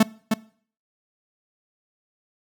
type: tone with echo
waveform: 45% pulse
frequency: 220 Hz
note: A3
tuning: in tune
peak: -12 dBFS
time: 0-0.03 s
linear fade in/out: 5 ms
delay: 310 ms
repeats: 1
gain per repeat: -5 dB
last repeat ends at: 0.34 s
effects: noise-tail reverb RT60 0.5 s tail -21 dB re dry